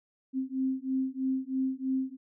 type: beating tone pair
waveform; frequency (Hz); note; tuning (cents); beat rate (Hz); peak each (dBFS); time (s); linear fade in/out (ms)
sine; 261.6 / 264.7; C4 / C4; 0 / +20; 3.1; -31; 0.33-2.17; 50
effects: none